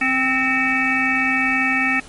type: harmonic tone with a mistuned harmonic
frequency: 261.6 Hz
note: C4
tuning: in tune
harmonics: 1 / 3 / 5 / 7 / 9 / 10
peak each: -23 / -27 / -27 / -21 / -21 / -23 dBFS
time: 0.01-2 s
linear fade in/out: 5 ms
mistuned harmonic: 9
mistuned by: -66 cents
effects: pink hiss -42 dBFS RMS until 2.08 s + MP3 48 kbps